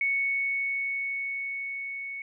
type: tone with level ramp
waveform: sine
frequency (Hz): 2217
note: C#7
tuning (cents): 0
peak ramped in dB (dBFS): -23 to -34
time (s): 0.01-2.22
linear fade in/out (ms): 2
effects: none